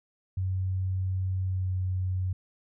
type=tone with pitch glide; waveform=sine; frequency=93.7 to 92.62 Hz; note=F#2 to F#2; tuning=+22 to +2 cents; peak=-26 dBFS; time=0.37-2.33 s; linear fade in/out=5 ms; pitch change=-20 cents; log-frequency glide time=1.44-1.72 s; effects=none